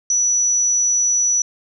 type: tone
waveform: sine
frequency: 5910 Hz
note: F#8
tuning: 3 cents flat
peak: -14 dBFS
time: 0.1-1.42 s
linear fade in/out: 2 ms
effects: none

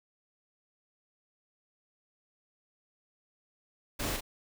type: noise with echo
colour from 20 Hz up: pink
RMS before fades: -35 dBFS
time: 3.99-4.17 s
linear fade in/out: 10 ms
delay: 39 ms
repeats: 1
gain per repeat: -3 dB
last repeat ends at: 4.209 s
effects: none

